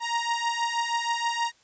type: beating tone pair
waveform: sawtooth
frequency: 932.3 / 938.6 Hz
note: A#5 / A#5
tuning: 0 / +12 cents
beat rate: 6.3 Hz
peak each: -25 / -24 dBFS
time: 0-1.52 s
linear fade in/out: 50 ms
effects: white hiss -61 dBFS RMS until 1.63 s + resampled to 16000 Hz